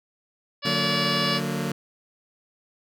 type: harmonic tone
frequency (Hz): 574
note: D5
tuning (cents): -40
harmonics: 1 / 2 / 3 / 4 / 5 / 6 / 7 / 8 / 9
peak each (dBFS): -33 / -30 / -32 / -33 / -30 / -34 / -33 / -33 / -31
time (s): 0.62-1.41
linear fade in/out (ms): 50
type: chord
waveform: sawtooth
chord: D augmented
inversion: none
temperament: just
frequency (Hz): 146.83 / 183.54 / 229.4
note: D3 / F#3 / A#3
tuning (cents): 0 / -14 / -28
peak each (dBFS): -26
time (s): 0.65-1.72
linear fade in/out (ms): 5
effects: none